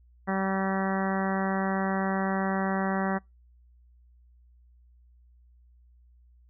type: harmonic tone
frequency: 192.3 Hz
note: G3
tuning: 33 cents flat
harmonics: 1 / 2 / 3 / 4 / 5 / 6 / 7 / 8 / 9 / 10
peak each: -28 / -35 / -35 / -33 / -38 / -37 / -40 / -39 / -40 / -39 dBFS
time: 0.27-3.19 s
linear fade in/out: 20 ms
effects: noise-tail reverb RT60 0.2 s tail -26 dB re dry + added 60 Hz sine -55 dBFS peak until 6.49 s